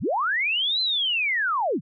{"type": "linear two-way sweep", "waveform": "sine", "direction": "up then down", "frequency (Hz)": [51.91, 4116, 109], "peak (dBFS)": -21, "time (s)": [0, 1.81], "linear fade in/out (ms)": 50, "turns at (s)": 0.81, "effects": []}